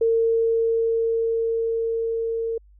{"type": "tone with level ramp", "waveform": "sine", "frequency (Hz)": 455.6, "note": "A#4", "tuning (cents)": -40, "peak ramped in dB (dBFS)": [-16, -23], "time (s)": [0.01, 2.58], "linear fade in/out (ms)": 5, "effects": ["added 50 Hz sine -49 dBFS peak until 2.79 s"]}